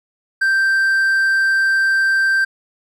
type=tone; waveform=triangle; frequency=1568 Hz; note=G6; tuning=in tune; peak=-11 dBFS; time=0.41-2.45 s; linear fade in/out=10 ms; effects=none